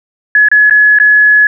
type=tone with dropouts; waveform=sine; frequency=1697 Hz; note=G#6; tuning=37 cents sharp; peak=-3 dBFS; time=0.35-1.47 s; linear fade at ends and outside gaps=2 ms; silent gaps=0.486-0.515 / 0.698-0.708 / 0.987-0.999 s; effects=none